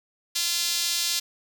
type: tone with high-pass filter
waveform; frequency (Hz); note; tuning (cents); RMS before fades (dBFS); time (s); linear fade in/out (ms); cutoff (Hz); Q
sawtooth; 343.6; F4; -28; -26; 0.35-1.2; 10; 4200; 1.6
effects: none